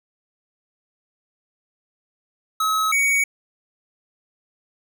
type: tone pair in turn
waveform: square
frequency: 1283 / 2244 Hz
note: E6 / C#7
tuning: -47 / +21 cents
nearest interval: minor seventh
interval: 968 cents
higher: second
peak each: -19 / -17 dBFS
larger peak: second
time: 2.6-2.92 / 2.92-3.24 s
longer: neither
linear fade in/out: 5 ms
effects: none